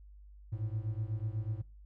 triangle beating tone pair, 105.3 / 113.4 Hz, G#2 / A#2, +24 / -47 cents, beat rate 8.1 Hz, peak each -34 / -36 dBFS, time 0.52-1.62 s, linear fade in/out 10 ms, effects noise-tail reverb RT60 0.3 s tail -21 dB re dry + added 50 Hz sine -51 dBFS peak until 1.85 s

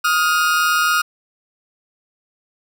40% pulse tone pair together, 1252 / 1415.8 Hz, D#6 / F6, +10 / +23 cents, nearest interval major second, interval 213 cents, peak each -17 / -16 dBFS, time 0.04-1.02 s, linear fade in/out 10 ms, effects none

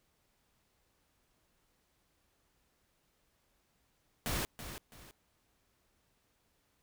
pink noise with echo, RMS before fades -35 dBFS, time 4.26-4.45 s, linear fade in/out 0 ms, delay 330 ms, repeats 2, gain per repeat -10 dB, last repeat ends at 5.11 s, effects pink hiss -75 dBFS RMS until 6.82 s

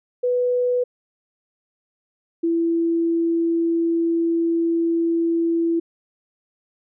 sine tone pair in turn, 493.9 / 333.9 Hz, B4 / E4, 0 / +22 cents, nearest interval perfect fifth, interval 678 cents, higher first, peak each -17 dBFS, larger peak neither, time 0.23-0.84 / 2.43-5.8 s, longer second, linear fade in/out 10 ms, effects none

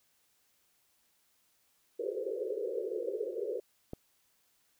white band-pass noise, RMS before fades -36 dBFS, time 1.99-3.6 s, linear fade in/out 5 ms, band 360 to 530 Hz, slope 96 dB/octave
click, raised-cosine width 2 ms, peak -26 dBFS, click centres 3.934 s
effects white hiss -72 dBFS RMS until 4.79 s

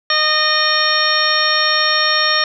harmonic tone, 614 Hz, D#5, 23 cents flat, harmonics 1 / 2 / 3 / 4 / 5 / 6 / 7 / 9, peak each -24 / -19 / -18 / -26 / -25 / -21 / -22 / -19 dBFS, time 0.1-2.44 s, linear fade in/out 2 ms, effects none

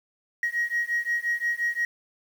sine beating tone pair, 1889 / 1894.7 Hz, A#6 / A#6, +22 / +28 cents, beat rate 5.7 Hz, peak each -26 dBFS, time 0.43-1.85 s, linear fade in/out 2 ms, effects tanh soft clip ceiling -19 dBFS + 8-bit

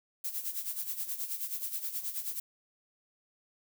violet noise with tremolo, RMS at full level -34 dBFS, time 0.24-2.4 s, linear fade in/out 5 ms, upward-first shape sine, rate 9.4 Hz, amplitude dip 70%, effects none

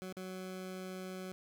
20% pulse tone with dropouts, 186.1 Hz, F#3, 10 cents sharp, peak -37 dBFS, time 0.02-1.32 s, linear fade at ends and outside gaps 0 ms, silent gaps 0.126-0.168 s, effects none

